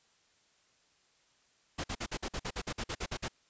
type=noise bursts; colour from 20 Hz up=pink; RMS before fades=-36 dBFS; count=14; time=1.78-3.284 s; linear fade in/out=10 ms; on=61 ms; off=50 ms; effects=white hiss -69 dBFS RMS until 3.49 s + resampled to 16000 Hz